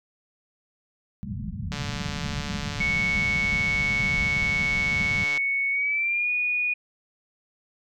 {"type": "low-pass noise", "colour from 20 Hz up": "white", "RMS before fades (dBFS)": -32, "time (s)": [1.23, 5.24], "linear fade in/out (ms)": 0, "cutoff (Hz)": 220, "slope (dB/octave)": 96}
{"type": "click train", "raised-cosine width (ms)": 0.2, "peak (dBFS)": -16, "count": 531, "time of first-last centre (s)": [1.72, 5.375], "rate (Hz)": 145}
{"type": "tone with pitch glide", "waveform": "sine", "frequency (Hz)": [2217, 2460], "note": ["C#7", "D#7"], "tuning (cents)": [0, -20], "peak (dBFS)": -22, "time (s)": [2.8, 6.74], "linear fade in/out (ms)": 10, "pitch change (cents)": 180, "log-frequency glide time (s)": [5.71, 6.3]}
{"effects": []}